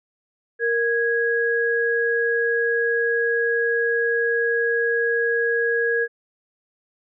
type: tone pair together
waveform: sine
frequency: 466.2 / 1655.1 Hz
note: A#4 / G#6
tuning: 0 / -6 cents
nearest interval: octave + minor seventh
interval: 2194 cents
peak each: -21 dBFS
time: 0.59-6.08 s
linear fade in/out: 50 ms
effects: none